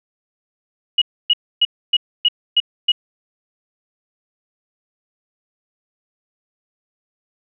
sine tone bursts, 2900 Hz, F#7, 35 cents flat, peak -10 dBFS, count 7, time 0.98-2.919 s, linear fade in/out 5 ms, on 37 ms, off 280 ms, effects none

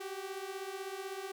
sawtooth beating tone pair, 377.4 / 393.4 Hz, F#4 / G4, +34 / +6 cents, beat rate 16 Hz, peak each -39 / -38 dBFS, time 0-1.32 s, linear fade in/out 10 ms, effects none

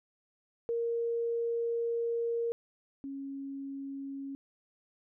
sine tone pair in turn, 466.2 / 274.8 Hz, A#4 / C#4, 0 / -15 cents, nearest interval major sixth, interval 915 cents, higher first, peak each -29 / -37 dBFS, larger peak first, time 0.69-2.52 / 3.04-4.35 s, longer first, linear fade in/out 0 ms, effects none

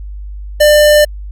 square tone, 597 Hz, D5, 28 cents sharp, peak -5 dBFS, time 0.6-1.05 s, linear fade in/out 10 ms, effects added 50 Hz sine -23 dBFS peak until 1.31 s + AAC 64 kbps

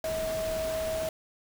sine tone in noise, 640 Hz, D#5, 49 cents sharp, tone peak -29 dBFS, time 0.04-1.09 s, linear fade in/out 2 ms, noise pink, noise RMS -38 dBFS, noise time 0.04-1.09 s, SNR +6 dB, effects none

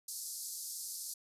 white band-pass noise, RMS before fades -43 dBFS, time 0.08-1.14 s, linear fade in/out 5 ms, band 4500 to 13000 Hz, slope 48 dB/octave, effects resampled to 32000 Hz

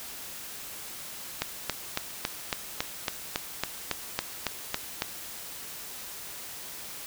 click train, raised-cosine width 0.2 ms, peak -9 dBFS, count 14, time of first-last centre 1.42-5.021 s, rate 3.61 Hz, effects white hiss -41 dBFS RMS until 7.06 s

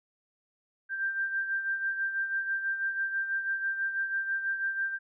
sine beating tone pair, 1577 / 1583.1 Hz, G6 / G6, +10 / +17 cents, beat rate 6.1 Hz, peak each -29 / -37 dBFS, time 0.89-4.99 s, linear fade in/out 50 ms, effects none

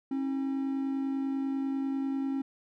triangle tone pair together, 270 / 320.1 Hz, C#4 / D#4, -45 / +49 cents, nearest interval minor third, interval 294 cents, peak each -27 / -37 dBFS, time 0.11-2.42 s, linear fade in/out 5 ms, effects none

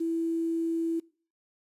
sine tone with quantisation, 330.4 Hz, E4, 4 cents sharp, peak -26 dBFS, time 0-1 s, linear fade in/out 10 ms, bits 9, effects noise-tail reverb RT60 0.4 s tail -22 dB re dry + resampled to 32000 Hz

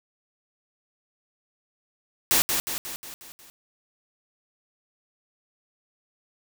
white noise with echo, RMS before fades -20 dBFS, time 2.31-2.42 s, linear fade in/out 0 ms, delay 180 ms, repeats 6, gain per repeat -5 dB, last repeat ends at 3.5 s, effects none

